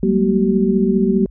sine tone cluster, 188.2 / 203.2 / 233 / 381.1 Hz, F#3 / G#3 / A#3 / G4, +30 / -38 / -1 / -49 cents, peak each -18 dBFS, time 0.03-1.26 s, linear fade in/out 2 ms, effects added 50 Hz sine -36 dBFS peak until 1.3 s

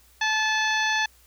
harmonic tone, 868 Hz, A5, 24 cents flat, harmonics 1 / 2 / 3 / 4 / 5 / 6 / 7, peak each -27 / -24 / -30 / -31 / -34 / -43 / -36 dBFS, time 0.21-1.06 s, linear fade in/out 5 ms, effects added 60 Hz sine -58 dBFS peak until 1.26 s + white hiss -58 dBFS RMS until 1.26 s

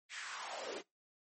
pink noise with high-pass filter sweep, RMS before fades -44 dBFS, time 0.09-0.83 s, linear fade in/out 50 ms, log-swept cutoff 2200 to 330 Hz, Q 2.8, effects noise-tail reverb RT60 0.2 s tail -24 dB re dry + MP3 32 kbps

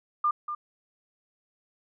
sine tone with echo, 1200 Hz, D6, 37 cents sharp, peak -21 dBFS, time 0.24-0.31 s, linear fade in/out 5 ms, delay 240 ms, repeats 1, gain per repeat -9 dB, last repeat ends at 0.55 s, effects none

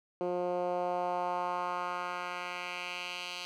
10% pulse tone with band-pass filter sweep, 178.1 Hz, F3, 34 cents sharp, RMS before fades -35 dBFS, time 0.21-3.45 s, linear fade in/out 0 ms, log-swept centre 420 to 3600 Hz, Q 1.9, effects none

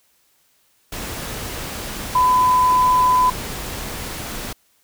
sine tone in noise, 1005 Hz, B5, 30 cents sharp, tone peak -12 dBFS, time 2.15-3.3 s, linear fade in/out 5 ms, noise pink, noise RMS -29 dBFS, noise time 0.92-4.53 s, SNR +14 dB, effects white hiss -61 dBFS RMS until 4.83 s

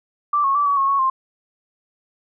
sine tone with pitch steps, 1171 / 1095 / 1160 / 1133 / 1090 / 1108 / 1055 Hz, D6 / C#6 / D6 / C#6 / C#6 / C#6 / C6, -5 / -22 / -22 / +37 / -29 / -1 / +14 cents, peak -15 dBFS, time 0.33-1.1 s, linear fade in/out 5 ms, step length 110 ms, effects none

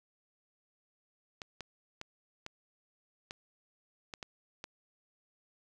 clicks, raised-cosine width 0.2 ms, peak -24 dBFS, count 8, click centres 1.418 / 1.607 / 2.014 / 2.464 / 3.309 / 4.138 / 4.228 / 4.641 s, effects none

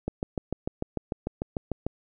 click train, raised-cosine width 2 ms, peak -15 dBFS, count 13, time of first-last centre 0.08-1.866 s, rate 6.72 Hz, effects none

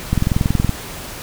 click train, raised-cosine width 5 ms, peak -3 dBFS, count 13, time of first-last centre 0.13-0.693 s, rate 21.3 Hz, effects pink hiss -31 dBFS RMS until 1.22 s

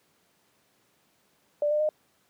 sine tone with pitch steps, 589 / 600.7 / 612.6 Hz, D5 / D5 / D#5, +5 / +39 / -27 cents, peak -22 dBFS, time 1.62-1.89 s, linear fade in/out 2 ms, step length 90 ms, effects pink hiss -67 dBFS RMS until 2.29 s + high-pass 150 Hz 12 dB/octave

